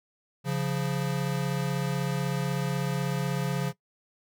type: tone pair together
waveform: square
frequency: 138.59 / 174.74 Hz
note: C#3 / F3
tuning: 0 / +1 cents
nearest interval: major third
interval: 401 cents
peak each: -29 / -31 dBFS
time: 0.44-3.73 s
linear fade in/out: 50 ms
effects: noise-tail reverb RT60 0.1 s tail -18 dB re dry

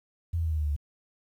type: tone with pitch steps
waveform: sine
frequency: 84.5 / 82.28 / 80.13 / 78.03 / 75.98 / 73.99 / 72.05 Hz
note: E2 / E2 / E2 / D#2 / D#2 / D2 / D2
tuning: +43 / -3 / -49 / +6 / -41 / +13 / -33 cents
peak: -25 dBFS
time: 0.33-0.764 s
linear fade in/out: 10 ms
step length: 62 ms
effects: 10-bit

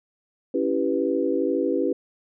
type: chord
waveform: sine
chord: C# half-diminished seventh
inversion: none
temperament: equal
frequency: 277.2 / 329.6 / 392 / 493.9 Hz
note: C#4 / E4 / G4 / B4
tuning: 0 / 0 / 0 / 0 cents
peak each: -26 dBFS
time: 0.54-1.93 s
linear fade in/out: 5 ms
effects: none

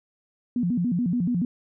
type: tone with vibrato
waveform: sine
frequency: 206.4 Hz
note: G#3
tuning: 10 cents flat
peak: -21 dBFS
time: 0.56-1.45 s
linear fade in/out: 2 ms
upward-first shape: square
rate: 7 Hz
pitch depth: 290 cents each way
effects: none

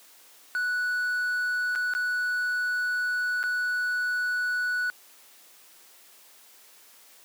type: tone with dropouts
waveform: triangle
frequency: 1477 Hz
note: F#6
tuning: 3 cents flat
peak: -23 dBFS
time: 0.55-4.9 s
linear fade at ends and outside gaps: 0 ms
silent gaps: 1.752-1.758 / 1.937-1.95 / 3.43-3.438 s
effects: white hiss -54 dBFS RMS until 7.24 s + high-pass 300 Hz 12 dB/octave

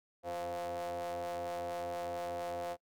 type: ring-modulated tone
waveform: 45% pulse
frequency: 87.31 Hz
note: F2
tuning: in tune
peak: -34 dBFS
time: 0.23-2.77 s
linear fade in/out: 50 ms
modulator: 609 Hz
effects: noise-tail reverb RT60 0.1 s tail -23 dB re dry

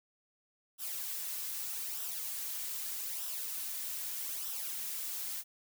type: noise with flanger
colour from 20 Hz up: blue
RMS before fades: -39 dBFS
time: 0.78-5.44 s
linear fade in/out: 50 ms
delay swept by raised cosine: 0.44 to 3.74 ms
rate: 0.81 Hz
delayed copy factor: -0.55
effects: none

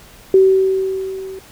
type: tone with level ramp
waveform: sine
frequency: 381.6 Hz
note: G4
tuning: 47 cents flat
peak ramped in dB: -5 to -28 dBFS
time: 0.34-1.39 s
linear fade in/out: 2 ms
effects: pink hiss -43 dBFS RMS until 1.51 s

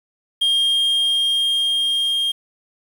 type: tone with level ramp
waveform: triangle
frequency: 3220 Hz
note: G7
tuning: 46 cents sharp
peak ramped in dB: -13 to -16 dBFS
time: 0.41-2.32 s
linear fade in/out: 10 ms
effects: 7-bit

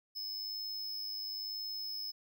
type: tone with amplitude modulation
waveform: square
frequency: 5200 Hz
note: E8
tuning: 24 cents flat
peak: -36 dBFS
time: 0.15-2.12 s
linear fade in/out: 20 ms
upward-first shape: sine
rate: 101 Hz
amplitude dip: 55%
effects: none

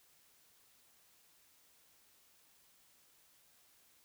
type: silence
effects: white hiss -68 dBFS RMS until 4.04 s

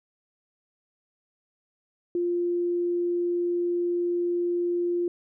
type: tone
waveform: sine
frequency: 349.2 Hz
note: F4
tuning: in tune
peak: -23 dBFS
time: 2.15-5.08 s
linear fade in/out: 2 ms
effects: none

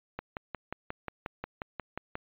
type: click train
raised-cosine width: 0.5 ms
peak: -20 dBFS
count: 12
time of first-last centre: 0.19-2.154 s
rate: 5.6 Hz
effects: resampled to 8000 Hz

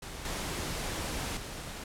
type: noise with level steps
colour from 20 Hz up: pink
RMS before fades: -42 / -35 / -41 dBFS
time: 0.02-1.84 s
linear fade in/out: 5 ms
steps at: 0.25 / 1.37 s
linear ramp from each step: 2 ms
effects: low-pass 11000 Hz 12 dB/octave

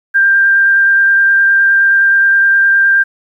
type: tone with vibrato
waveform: sine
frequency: 1588 Hz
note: G6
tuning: 22 cents sharp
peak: -6 dBFS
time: 0.14-3.04 s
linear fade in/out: 20 ms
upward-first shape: sine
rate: 9.6 Hz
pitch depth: 9 cents each way
effects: 8-bit

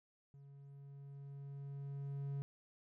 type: tone with level ramp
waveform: triangle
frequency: 139.8 Hz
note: C#3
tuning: 15 cents sharp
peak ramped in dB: -54 to -36 dBFS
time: 0.34-2.42 s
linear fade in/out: 0 ms
effects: none

